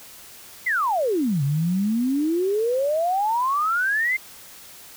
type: exponential two-way sweep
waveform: sine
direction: down then up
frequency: 2126 to 135 to 2126 Hz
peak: -19 dBFS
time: 0.66-4.17 s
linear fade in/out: 10 ms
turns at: 1.43 s
effects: white hiss -44 dBFS RMS until 4.96 s